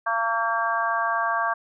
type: harmonic tone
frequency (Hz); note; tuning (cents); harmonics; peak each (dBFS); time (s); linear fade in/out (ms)
228.1; A#3; -37; 3 / 4 / 5 / 6 / 7; -28 / -29 / -25 / -36 / -27; 0.06-1.54; 10
effects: none